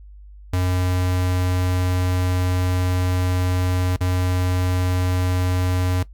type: tone with dropouts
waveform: square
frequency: 91 Hz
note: F#2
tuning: 28 cents flat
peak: -19 dBFS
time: 0.53-6.03 s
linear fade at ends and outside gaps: 5 ms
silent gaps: 3.963-4.007 s
effects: noise-tail reverb RT60 0.1 s tail -17 dB re dry + added 50 Hz sine -39 dBFS peak until 6.13 s

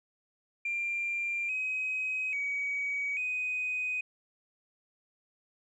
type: tone with pitch steps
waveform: sine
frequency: 2381 / 2529 / 2263 / 2500 Hz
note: D7 / D#7 / C#7 / D#7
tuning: +23 / +28 / +35 / +8 cents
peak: -29 dBFS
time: 0.65-4.01 s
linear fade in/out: 5 ms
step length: 840 ms
effects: tanh soft clip ceiling -25 dBFS

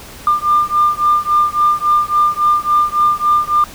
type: beating tone pair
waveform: sine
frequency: 1197 / 1200.6 Hz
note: D6 / D6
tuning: +33 / +38 cents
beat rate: 3.6 Hz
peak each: -13 dBFS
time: 0.27-3.64 s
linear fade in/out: 2 ms
effects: tanh soft clip ceiling -3 dBFS + pink hiss -35 dBFS RMS until 3.74 s

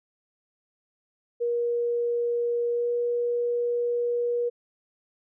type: tone with pitch glide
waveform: sine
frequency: 475.5 to 479.4 Hz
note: A#4 to A#4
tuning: +34 to +48 cents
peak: -23 dBFS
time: 1.4-4.5 s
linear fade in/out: 20 ms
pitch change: +14 cents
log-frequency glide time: 2.71-2.9 s
effects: none

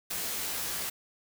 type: noise with comb filter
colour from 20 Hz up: white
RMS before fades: -34 dBFS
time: 0.1-0.9 s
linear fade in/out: 10 ms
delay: 17 ms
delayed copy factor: +0.9
effects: none

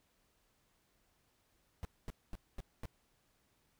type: noise bursts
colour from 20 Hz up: brown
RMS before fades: -41 dBFS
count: 5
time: 1.83-2.855 s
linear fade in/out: 0 ms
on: 21 ms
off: 230 ms
effects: pink hiss -75 dBFS RMS until 3.79 s

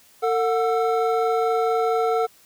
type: tone cluster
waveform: triangle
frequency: 451.8 / 729 / 1331 Hz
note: A4 / F#5 / E6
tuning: +46 / -26 / +16 cents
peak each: -19 / -21 / -26 dBFS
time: 0.22-2.27 s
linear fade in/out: 20 ms
effects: white hiss -54 dBFS RMS until 2.45 s

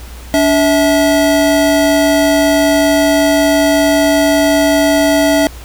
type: tone pair together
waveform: square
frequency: 287.9 / 650 Hz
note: D4 / E5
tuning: -34 / -24 cents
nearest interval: octave + major second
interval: 1410 cents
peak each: -12 dBFS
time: 0.34-5.47 s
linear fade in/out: 0 ms
effects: added 60 Hz sine -29 dBFS peak until 5.64 s + pink hiss -36 dBFS RMS until 5.64 s

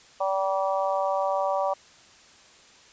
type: harmonic tone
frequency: 192.7 Hz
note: G3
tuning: 29 cents flat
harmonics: 3 / 4 / 5 / 6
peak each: -26 / -28 / -30 / -32 dBFS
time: 0.2-1.74 s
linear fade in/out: 10 ms
effects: white hiss -53 dBFS RMS until 2.92 s + resampled to 16000 Hz

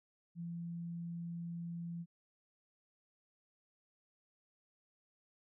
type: tone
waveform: sine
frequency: 170 Hz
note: F3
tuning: 46 cents flat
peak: -40 dBFS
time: 0.35-2.06 s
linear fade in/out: 50 ms
effects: none

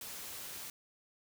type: noise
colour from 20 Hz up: white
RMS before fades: -45 dBFS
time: 0.01-0.7 s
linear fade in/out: 2 ms
effects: none

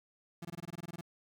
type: tone bursts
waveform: 35% pulse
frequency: 170 Hz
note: F3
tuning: 46 cents flat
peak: -39 dBFS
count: 12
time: 0.42-1.011 s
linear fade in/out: 5 ms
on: 30 ms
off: 21 ms
effects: 13-bit

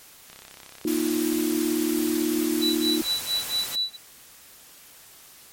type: click train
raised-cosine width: 0.2 ms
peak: -26 dBFS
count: 21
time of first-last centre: 0.3-0.904 s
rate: 33.1 Hz
type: chord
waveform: sine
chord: Bb suspended fourth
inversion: none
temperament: equal with one note detuned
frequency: 238.3 / 311.1 / 349.2 Hz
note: Bb3 / Eb4 / F4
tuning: +38 / 0 / 0 cents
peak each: -29 / -24 / -27 dBFS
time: 0.85-3.02 s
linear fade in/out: 2 ms
type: noise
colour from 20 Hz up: white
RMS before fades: -33 dBFS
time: 0.87-3.76 s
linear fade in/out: 10 ms
type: tone with tremolo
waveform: sine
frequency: 3951 Hz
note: B7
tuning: in tune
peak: -21 dBFS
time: 2.61-3.97 s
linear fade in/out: 20 ms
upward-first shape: sine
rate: 4.4 Hz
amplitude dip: 100%
effects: white hiss -49 dBFS RMS until 5.52 s + MP3 64 kbps

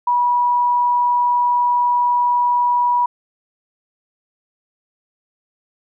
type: tone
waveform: sine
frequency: 972 Hz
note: B5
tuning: 28 cents flat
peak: -13 dBFS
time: 0.07-3.06 s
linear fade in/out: 5 ms
effects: none

